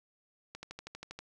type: click train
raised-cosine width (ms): 0.2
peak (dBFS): -26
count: 9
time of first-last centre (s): 0.55-1.19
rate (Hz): 12.5
effects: none